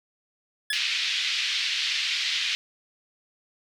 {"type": "tone with exponential decay", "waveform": "25% pulse", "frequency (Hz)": 1713, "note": "A6", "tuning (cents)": -47, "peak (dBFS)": -18, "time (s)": [0.7, 0.84], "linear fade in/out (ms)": 5, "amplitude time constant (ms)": 30}
{"type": "band-pass noise", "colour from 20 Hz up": "pink", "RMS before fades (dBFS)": -27, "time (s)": [0.73, 2.55], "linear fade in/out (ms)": 0, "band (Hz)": [2300, 4600], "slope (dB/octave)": 24}
{"effects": []}